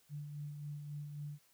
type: tone with tremolo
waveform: sine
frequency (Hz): 146.83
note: D3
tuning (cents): 0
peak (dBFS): -40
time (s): 0.09-1.39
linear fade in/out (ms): 50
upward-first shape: sine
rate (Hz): 3.7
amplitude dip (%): 40
effects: white hiss -70 dBFS RMS until 1.53 s